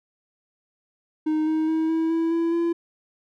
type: tone with pitch steps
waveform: triangle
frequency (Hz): 310.2 / 314.7 / 319.3 / 323.9 / 328.6 / 333.4 / 338.3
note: D#4 / D#4 / D#4 / E4 / E4 / E4 / E4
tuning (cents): -5 / +20 / +45 / -30 / -5 / +20 / +45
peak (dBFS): -18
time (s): 1.26-2.73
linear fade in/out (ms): 10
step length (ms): 210
effects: none